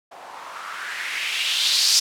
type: noise with low-pass filter sweep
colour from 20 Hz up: violet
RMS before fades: -24 dBFS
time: 0.11-2 s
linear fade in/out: 10 ms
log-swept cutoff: 710 to 5400 Hz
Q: 3
effects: none